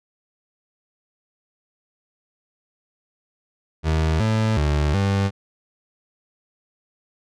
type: tone with pitch steps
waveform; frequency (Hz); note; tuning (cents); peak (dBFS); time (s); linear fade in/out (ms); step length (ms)
30% pulse; 79.2 / 110 / 74.2 / 98.5; D#2 / A2 / D2 / G2; +31 / 0 / +18 / +9; -15; 3.83-5.31; 50; 370
effects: low-pass 6000 Hz 12 dB/octave